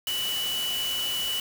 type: tone in noise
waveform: sine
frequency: 2961 Hz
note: F#7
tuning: 1 cent sharp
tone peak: -27 dBFS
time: 0.07-1.4 s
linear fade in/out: 2 ms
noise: white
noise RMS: -34 dBFS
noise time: 0.07-1.4 s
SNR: +4 dB
effects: none